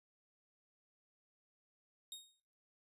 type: tone with exponential decay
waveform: sawtooth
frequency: 3729 Hz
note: A#7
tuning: in tune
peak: -40 dBFS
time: 2.12-2.4 s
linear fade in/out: 1 ms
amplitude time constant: 60 ms
effects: noise-tail reverb RT60 0.7 s tail -26 dB re dry + resampled to 32000 Hz